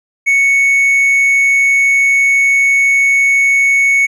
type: tone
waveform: triangle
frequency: 2217 Hz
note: C#7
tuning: in tune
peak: -6 dBFS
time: 0.26-4.07 s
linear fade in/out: 20 ms
effects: resampled to 32000 Hz